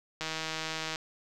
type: click train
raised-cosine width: 0.2 ms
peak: -17 dBFS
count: 120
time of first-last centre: 0.21-0.958 s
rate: 159 Hz
effects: none